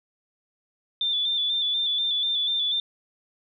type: tone with vibrato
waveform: sine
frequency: 3520 Hz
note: A7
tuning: in tune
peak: -22 dBFS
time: 1.01-2.8 s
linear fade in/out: 2 ms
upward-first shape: square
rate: 4.1 Hz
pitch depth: 33 cents each way
effects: none